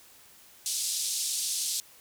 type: band-pass noise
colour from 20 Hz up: white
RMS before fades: -31 dBFS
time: 0.66-1.8 s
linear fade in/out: 0 ms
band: 3700 to 10000 Hz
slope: 24 dB/octave
effects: white hiss -55 dBFS RMS until 2 s